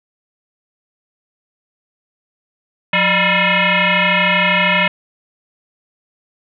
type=tone with frequency modulation; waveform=sine; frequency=179.1 Hz; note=F3; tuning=44 cents sharp; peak=-11 dBFS; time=2.93-4.88 s; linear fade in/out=5 ms; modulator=391 Hz; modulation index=7; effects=none